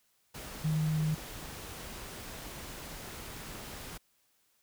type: tone in noise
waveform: sine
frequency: 155.7 Hz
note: D#3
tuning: 2 cents sharp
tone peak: -27 dBFS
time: 0.64-1.15 s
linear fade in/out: 10 ms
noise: pink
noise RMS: -44 dBFS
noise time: 0.34-3.98 s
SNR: +14 dB
effects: white hiss -72 dBFS RMS until 4.62 s